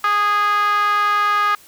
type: tone with band-pass filter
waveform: 5% pulse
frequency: 412.9 Hz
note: G#4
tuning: 10 cents flat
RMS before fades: -17 dBFS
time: 0.04-1.55 s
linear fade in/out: 2 ms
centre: 1300 Hz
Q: 5.4
effects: white hiss -47 dBFS RMS until 1.67 s